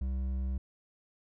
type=tone with hard clipping; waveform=triangle; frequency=65 Hz; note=C2; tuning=11 cents flat; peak=-32 dBFS; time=0.01-0.58 s; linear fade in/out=5 ms; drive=10 dB; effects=none